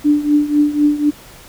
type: tone with tremolo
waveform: sine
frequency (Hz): 294.9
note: D4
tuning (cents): +7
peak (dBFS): -7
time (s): 0.04-1.11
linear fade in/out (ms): 20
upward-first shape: triangle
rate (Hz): 4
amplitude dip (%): 85
effects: pink hiss -40 dBFS RMS until 1.48 s